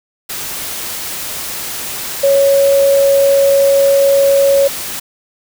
sine tone in noise, 554.4 Hz, C#5, in tune, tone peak -7 dBFS, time 2.23-4.68 s, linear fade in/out 10 ms, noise white, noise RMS -23 dBFS, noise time 0.29-5 s, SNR +13 dB, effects none

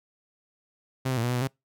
sawtooth tone with pitch steps, 131 / 128.8 / 114.7 / 121.6 / 124.4 / 122.8 / 134.1 Hz, C3 / C3 / A#2 / B2 / B2 / B2 / C3, +2 / -27 / -28 / -26 / +13 / -9 / +43 cents, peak -21 dBFS, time 1.05-1.477 s, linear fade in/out 10 ms, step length 61 ms, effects noise-tail reverb RT60 0.2 s tail -26 dB re dry

